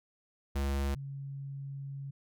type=tone pair in turn; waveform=square / sine; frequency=69.3 / 138.32 Hz; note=C#2 / C#3; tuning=0 / -3 cents; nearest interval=octave; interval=1197 cents; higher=second; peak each=-30 / -38 dBFS; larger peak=first; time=0.55-0.95 / 0.95-2.11 s; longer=second; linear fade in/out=10 ms; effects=none